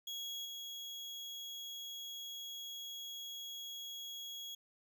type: tone with level steps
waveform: 35% pulse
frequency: 3322 Hz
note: G#7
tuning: in tune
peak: -39 / -42 dBFS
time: 0.07-4.55 s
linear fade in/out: 5 ms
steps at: 0.45 s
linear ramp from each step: 5 ms
effects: none